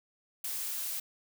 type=noise; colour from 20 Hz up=blue; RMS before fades=-36 dBFS; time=0.44-1 s; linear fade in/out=5 ms; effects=none